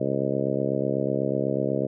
harmonic tone, 68.1 Hz, C#2, 30 cents flat, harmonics 2 / 3 / 4 / 5 / 6 / 7 / 8 / 9, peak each -31 / -31 / -31 / -31 / -31 / -31 / -31 / -31 dBFS, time 0-1.87 s, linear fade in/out 10 ms, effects none

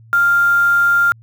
sine tone with quantisation, 1396.9 Hz, F6, in tune, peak -10 dBFS, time 0.13-1.12 s, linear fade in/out 0 ms, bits 5, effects added 113 Hz sine -41 dBFS peak until 1.22 s

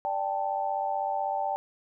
sine chord, D suspended fourth, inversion none, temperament equal, 587.3 / 784 / 880 Hz, D5 / G5 / A5, 0 / 0 / 0 cents, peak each -34 / -29 / -32 dBFS, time 0.05-1.56 s, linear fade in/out 0 ms, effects none

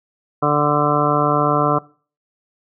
harmonic tone, 147.4 Hz, D3, 7 cents sharp, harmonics 1 / 2 / 3 / 4 / 5 / 7 / 8 / 9, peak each -22 / -22 / -22 / -22 / -22 / -22 / -22 / -22 dBFS, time 0.42-1.79 s, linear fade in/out 10 ms, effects noise-tail reverb RT60 0.4 s tail -21 dB re dry

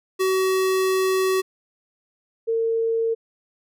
square / sine tone pair in turn, 377.7 / 454.4 Hz, F#4 / A#4, +36 / -44 cents, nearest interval minor third, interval 320 cents, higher second, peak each -19 dBFS, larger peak neither, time 0.19-1.42 / 2.47-3.15 s, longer first, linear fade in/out 20 ms, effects none

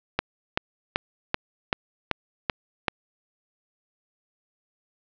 click train, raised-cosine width 0.3 ms, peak -5 dBFS, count 8, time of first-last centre 0.19-2.882 s, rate 2.6 Hz, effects low-pass 4000 Hz 12 dB/octave

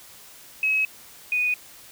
sine tone pair in turn, 2561 / 2478 Hz, D#7 / D#7, +49 / -8 cents, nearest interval minor second, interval 57 cents, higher first, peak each -19 / -20 dBFS, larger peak first, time 0.63-0.85 / 1.32-1.54 s, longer neither, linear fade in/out 2 ms, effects white hiss -47 dBFS RMS until 1.91 s

